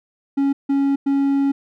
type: tone bursts at uneven times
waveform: triangle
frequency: 277.2 Hz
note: C#4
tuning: in tune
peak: -13 dBFS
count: 3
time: 0.37-0.53 / 0.69-0.96 / 1.06-1.52 s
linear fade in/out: 10 ms
effects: none